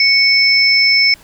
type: tone pair together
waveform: sine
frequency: 2220 / 5280 Hz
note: C#7 / E8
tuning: +2 / +2 cents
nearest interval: octave + minor third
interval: 1500 cents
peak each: -11 dBFS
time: 0-1.14 s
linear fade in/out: 2 ms
effects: pink hiss -44 dBFS RMS until 1.23 s